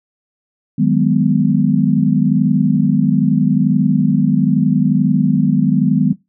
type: chord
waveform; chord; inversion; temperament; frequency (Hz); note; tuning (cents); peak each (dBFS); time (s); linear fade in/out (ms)
sine; G# minor seventh; second; just; 155.74 / 186.89 / 207.7 / 249.2; D#3 / F#3 / G#3 / B3; +2 / +18 / 0 / +16; -16; 0.78-6.13; 10
effects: noise-tail reverb RT60 0.2 s tail -19 dB re dry